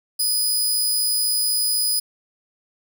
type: tone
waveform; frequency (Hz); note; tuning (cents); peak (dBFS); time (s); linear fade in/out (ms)
15% pulse; 4978; D#8; 0; -12; 0.19-2; 10
effects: none